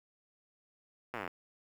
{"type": "slowing click train", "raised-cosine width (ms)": 0.5, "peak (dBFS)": -23, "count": 15, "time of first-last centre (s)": [1.14, 1.277], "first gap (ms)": 8, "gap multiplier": 1.03, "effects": ["high-pass 150 Hz 12 dB/octave", "9-bit"]}